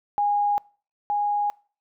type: tone pair in turn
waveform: sine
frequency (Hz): 821 / 824.3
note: G#5 / G#5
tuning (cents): -20 / -13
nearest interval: unison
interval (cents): 7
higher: second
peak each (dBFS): -19 / -21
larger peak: first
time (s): 0.18-0.58 / 1.1-1.5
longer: neither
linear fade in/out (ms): 0
effects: noise-tail reverb RT60 0.4 s tail -25 dB re dry